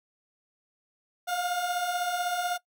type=beating tone pair; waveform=30% pulse; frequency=698.5 / 714.5 Hz; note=F5 / F5; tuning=0 / +39 cents; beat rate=16 Hz; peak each=-32 / -26 dBFS; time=1.27-2.58 s; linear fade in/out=20 ms; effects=noise-tail reverb RT60 0.1 s tail -20 dB re dry